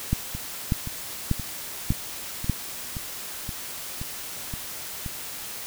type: two click trains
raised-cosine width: 5 ms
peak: -20 / -9 dBFS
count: 10 / 5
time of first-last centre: 0.35-5.062 / 0.13-2.497 s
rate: 1.91 / 1.69 Hz
effects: white hiss -36 dBFS RMS until 5.66 s